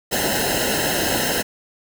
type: noise with comb filter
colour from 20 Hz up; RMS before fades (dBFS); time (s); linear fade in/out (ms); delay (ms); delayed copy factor
pink; -21; 0.11-1.43; 20; 0.86; -0.95
effects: none